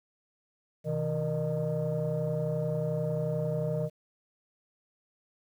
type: tone cluster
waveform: sine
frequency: 129 / 160.3 / 466.6 / 609 Hz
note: C3 / E3 / A#4 / D#5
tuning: -24 / -48 / +2 / -37 cents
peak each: -34 / -30 / -34 / -32 dBFS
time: 0.84-3.9 s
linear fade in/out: 50 ms
effects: tanh soft clip ceiling -22 dBFS + 10-bit